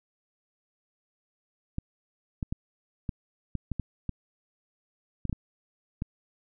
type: clicks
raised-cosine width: 5 ms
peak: -18 dBFS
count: 12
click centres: 1.784 / 2.428 / 2.525 / 3.092 / 3.553 / 3.717 / 3.797 / 4.093 / 5.253 / 5.296 / 5.328 / 6.021 s
effects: none